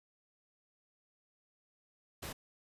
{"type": "noise", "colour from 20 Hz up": "pink", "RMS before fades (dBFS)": -43, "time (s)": [2.22, 2.33], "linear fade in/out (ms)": 10, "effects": ["resampled to 32000 Hz"]}